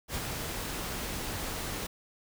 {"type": "noise with ADSR envelope", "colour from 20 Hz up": "pink", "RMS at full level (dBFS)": -33, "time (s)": [0.08, 1.87], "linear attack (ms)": 68, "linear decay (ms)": 48, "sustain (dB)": -3, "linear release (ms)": 8, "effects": []}